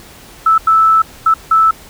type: tone bursts at uneven times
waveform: sine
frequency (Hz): 1314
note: E6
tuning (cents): -6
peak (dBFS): -6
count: 4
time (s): 0.46-0.58 / 0.67-1.02 / 1.26-1.34 / 1.51-1.71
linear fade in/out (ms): 5
effects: pink hiss -38 dBFS RMS until 1.89 s